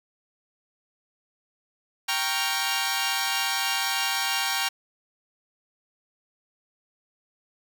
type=chord; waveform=10% pulse; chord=G half-diminished seventh; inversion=none; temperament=equal; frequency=784 / 932.3 / 1108.7 / 1396.9 Hz; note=G5 / Bb5 / Db6 / F6; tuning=0 / 0 / 0 / 0 cents; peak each=-20 / -21 / -23 / -24 dBFS; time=2.08-4.69 s; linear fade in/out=10 ms; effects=none